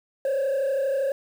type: tone with frequency modulation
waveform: sine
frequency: 544 Hz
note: C#5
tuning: 33 cents flat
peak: -19 dBFS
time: 0.25-1.12 s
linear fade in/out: 2 ms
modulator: 32.5 Hz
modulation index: 0.72
effects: tanh soft clip ceiling -21 dBFS + 8-bit